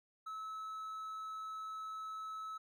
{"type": "tone", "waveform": "triangle", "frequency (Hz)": 1298, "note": "E6", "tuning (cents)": -27, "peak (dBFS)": -40, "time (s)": [0.26, 2.58], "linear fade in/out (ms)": 10, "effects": []}